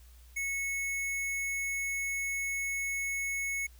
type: tone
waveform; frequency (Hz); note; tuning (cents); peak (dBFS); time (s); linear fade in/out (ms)
square; 2200; C#7; -14; -32; 0.36-3.67; 10
effects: added 60 Hz sine -52 dBFS peak until 3.79 s + white hiss -63 dBFS RMS until 3.79 s